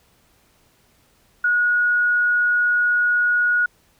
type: tone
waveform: sine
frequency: 1452 Hz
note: F#6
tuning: 33 cents flat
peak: -15 dBFS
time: 1.44-3.66 s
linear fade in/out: 5 ms
effects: pink hiss -59 dBFS RMS until 3.99 s